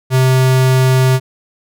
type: tone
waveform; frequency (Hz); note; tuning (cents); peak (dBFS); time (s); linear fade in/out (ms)
square; 130; C3; -11; -9; 0.1-1.2; 50
effects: none